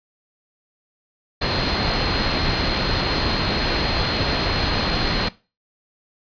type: tone in noise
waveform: sine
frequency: 4190 Hz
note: C8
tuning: 2 cents sharp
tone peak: -27 dBFS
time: 1.41-5.29 s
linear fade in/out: 10 ms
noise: pink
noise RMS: -21 dBFS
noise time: 1.41-5.29 s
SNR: -9 dB
effects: noise-tail reverb RT60 0.3 s tail -19 dB re dry + resampled to 11025 Hz